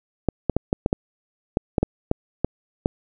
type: clicks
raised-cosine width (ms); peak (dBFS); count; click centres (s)
2; -5; 12; 0.287 / 0.497 / 0.566 / 0.729 / 0.861 / 0.929 / 1.571 / 1.782 / 1.83 / 2.114 / 2.446 / 2.859
effects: none